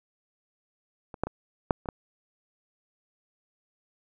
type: clicks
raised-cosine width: 1 ms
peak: -26 / -12 / -19 / -7 / -27 / -15 dBFS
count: 6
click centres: 1.142 / 1.236 / 1.27 / 1.708 / 1.858 / 1.888 s
effects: none